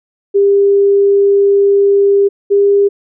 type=tone pair in turn; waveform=sine; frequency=399.6 / 401.9 Hz; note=G4 / G4; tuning=+33 / +43 cents; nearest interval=unison; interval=10 cents; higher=second; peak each=-6 dBFS; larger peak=neither; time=0.34-2.29 / 2.5-2.89 s; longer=first; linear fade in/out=20 ms; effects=none